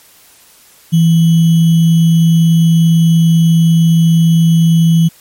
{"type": "tone with sample-and-hold", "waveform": "sine", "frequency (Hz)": 164.81, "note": "E3", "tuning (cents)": 0, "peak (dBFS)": -5, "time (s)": [0.92, 5.09], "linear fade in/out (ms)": 20, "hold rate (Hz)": 3150, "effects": ["white hiss -44 dBFS RMS until 5.2 s", "MP3 64 kbps"]}